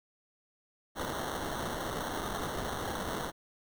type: noise with sample-and-hold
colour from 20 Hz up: blue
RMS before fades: -36 dBFS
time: 0.95-3.32 s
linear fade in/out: 50 ms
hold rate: 2450 Hz
effects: none